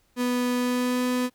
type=tone with pitch glide; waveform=35% pulse; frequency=246.9 to 249.8 Hz; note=B3 to B3; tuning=0 to +20 cents; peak=-21 dBFS; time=0.16-1.3 s; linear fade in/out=50 ms; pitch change=+20 cents; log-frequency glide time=0.56-1.02 s; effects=pink hiss -66 dBFS RMS until 1.34 s

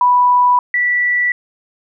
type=tone pair in turn; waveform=sine; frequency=986 / 1959.5 Hz; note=B5 / B6; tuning=-3 / -14 cents; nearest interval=octave; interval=1189 cents; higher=second; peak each=-8 / -12 dBFS; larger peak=first; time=0.01-0.59 / 0.74-1.32 s; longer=neither; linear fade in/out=2 ms; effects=none

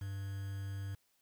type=tone with quantisation; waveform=triangle; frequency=98.3 Hz; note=G2; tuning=5 cents sharp; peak=-36 dBFS; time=0.01-0.95 s; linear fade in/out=5 ms; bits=9; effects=white hiss -75 dBFS RMS until 1.21 s

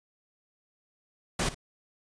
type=noise with echo; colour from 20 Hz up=pink; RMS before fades=-28 dBFS; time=1.39-1.49 s; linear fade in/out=5 ms; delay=56 ms; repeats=1; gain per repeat=-15 dB; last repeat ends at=1.546 s; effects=resampled to 22050 Hz

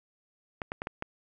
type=clicks; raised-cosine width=0.5 ms; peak=-18 dBFS; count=5; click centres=0.618 / 0.719 / 0.819 / 0.871 / 1.024 s; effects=none

